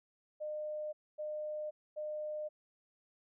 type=tone bursts; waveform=sine; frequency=607 Hz; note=D#5; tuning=43 cents flat; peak=-37 dBFS; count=3; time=0.4-2.49 s; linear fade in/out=20 ms; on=530 ms; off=250 ms; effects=none